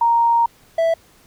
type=tone pair in turn; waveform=sine / triangle; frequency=932.3 / 659.2 Hz; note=A#5 / E5; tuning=0 / 0 cents; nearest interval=tritone; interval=600 cents; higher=first; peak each=-12 dBFS; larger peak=neither; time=0.01-0.46 / 0.78-0.94 s; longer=first; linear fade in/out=5 ms; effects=pink hiss -52 dBFS RMS until 1.26 s